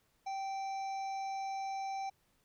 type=harmonic tone with a mistuned harmonic; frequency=778 Hz; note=G5; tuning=13 cents flat; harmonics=1 / 3 / 5 / 7 / 8; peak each=-36 / -51 / -59 / -58 / -59 dBFS; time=0.26-2.1 s; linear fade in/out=10 ms; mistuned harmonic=5; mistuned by=+46 cents; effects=pink hiss -74 dBFS RMS until 2.44 s